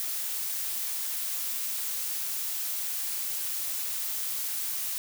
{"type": "noise", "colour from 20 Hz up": "blue", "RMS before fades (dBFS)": -32, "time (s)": [0, 4.98], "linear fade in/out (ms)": 0, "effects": []}